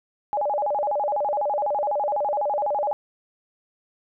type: tone with vibrato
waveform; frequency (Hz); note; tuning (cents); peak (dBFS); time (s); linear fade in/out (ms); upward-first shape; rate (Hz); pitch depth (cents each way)
sine; 698.5; F5; 0; -21; 0.33-2.93; 0; square; 12; 300
effects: none